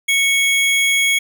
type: tone pair together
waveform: square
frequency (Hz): 2217 / 3303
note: C#7 / G#7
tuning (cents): 0 / -10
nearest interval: perfect fifth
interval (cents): 690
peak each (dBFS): -15 / -20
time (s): 0.08-1.19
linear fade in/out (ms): 10
effects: none